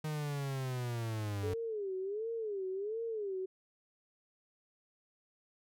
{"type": "linear sweep", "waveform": "45% pulse", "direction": "down", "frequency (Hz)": [155.56, 93.9], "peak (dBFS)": -35, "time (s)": [0.04, 1.54], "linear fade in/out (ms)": 5}
{"type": "tone with vibrato", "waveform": "sine", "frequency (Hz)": 415.3, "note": "G#4", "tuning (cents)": 0, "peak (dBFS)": -35, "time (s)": [1.43, 3.46], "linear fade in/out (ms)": 10, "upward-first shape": "sine", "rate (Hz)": 1.4, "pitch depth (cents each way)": 180}
{"effects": []}